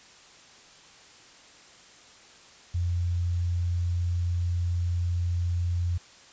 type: tone with quantisation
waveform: sine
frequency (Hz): 87.31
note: F2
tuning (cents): 0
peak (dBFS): -24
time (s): 2.74-5.98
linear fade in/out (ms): 10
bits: 9
effects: white hiss -52 dBFS RMS until 6.32 s + resampled to 16000 Hz